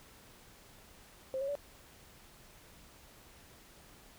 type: tone with pitch steps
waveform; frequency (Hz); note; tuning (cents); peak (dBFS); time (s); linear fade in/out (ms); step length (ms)
sine; 527 / 549.7 / 573.4; C5 / C#5 / D5; +12 / -15 / -42; -33; 1.34-1.553; 0; 71
effects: pink hiss -58 dBFS RMS until 4.18 s